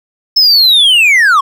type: linear sweep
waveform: triangle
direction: down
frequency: 5274 to 1053 Hz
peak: -3 dBFS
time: 0.36-1.41 s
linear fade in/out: 10 ms
effects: none